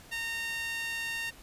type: tone with high-pass filter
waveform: sawtooth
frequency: 919 Hz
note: A#5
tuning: 25 cents flat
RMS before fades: -35 dBFS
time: 0.11-1.31 s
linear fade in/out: 20 ms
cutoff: 2200 Hz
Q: 6.1
effects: pink hiss -53 dBFS RMS until 1.42 s + resampled to 32000 Hz